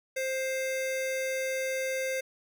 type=tone pair together; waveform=square; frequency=525 / 2100 Hz; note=C5 / C7; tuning=+6 / +6 cents; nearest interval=2 octaves; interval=2400 cents; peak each=-31 / -36 dBFS; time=0.16-2.21 s; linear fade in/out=10 ms; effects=none